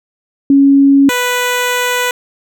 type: tone pair in turn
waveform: sine / 10% pulse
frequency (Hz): 277.2 / 493.9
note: C#4 / B4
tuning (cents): 0 / 0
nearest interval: minor seventh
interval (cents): 1000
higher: second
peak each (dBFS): -4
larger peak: neither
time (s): 0.5-1.09 / 1.09-2.11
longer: second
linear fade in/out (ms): 2
effects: none